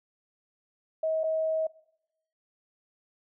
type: tone with dropouts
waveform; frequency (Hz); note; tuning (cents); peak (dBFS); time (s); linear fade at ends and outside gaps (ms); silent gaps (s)
sine; 637; D#5; +41; -25; 1.03-1.67; 5; 1.235-1.239
effects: noise-tail reverb RT60 0.8 s tail -21 dB re dry

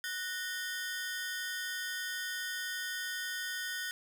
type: ring-modulated tone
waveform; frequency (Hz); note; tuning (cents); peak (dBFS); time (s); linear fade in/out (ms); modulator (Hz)
sawtooth; 1661.2; G#6; 0; -29; 0.04-3.91; 0; 184
effects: none

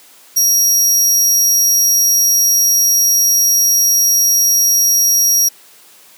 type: tone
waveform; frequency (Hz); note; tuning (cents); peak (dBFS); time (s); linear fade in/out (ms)
sawtooth; 5670; F8; +25; -7; 0.36-5.49; 10
effects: white hiss -44 dBFS RMS until 6.17 s + high-pass 200 Hz 12 dB/octave

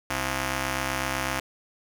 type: ring-modulated tone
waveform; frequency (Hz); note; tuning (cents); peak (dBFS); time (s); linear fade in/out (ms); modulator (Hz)
5% pulse; 196; G3; 0; -12; 0.1-1.4; 2; 456
effects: none

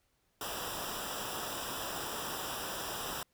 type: noise with comb filter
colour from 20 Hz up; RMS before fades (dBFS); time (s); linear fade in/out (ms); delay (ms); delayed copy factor
pink; -39; 0.41-3.23; 2; 0.46; -0.8
effects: pink hiss -75 dBFS RMS until 3.33 s

